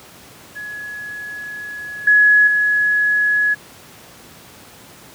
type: tone with level steps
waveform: sine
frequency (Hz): 1687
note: G#6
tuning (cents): +27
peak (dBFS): -27 / -8 / -13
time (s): 0.55-3.55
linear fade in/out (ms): 20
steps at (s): 2.07 / 2.47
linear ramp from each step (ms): 5
effects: pink hiss -42 dBFS RMS until 5.14 s + high-pass 100 Hz 12 dB/octave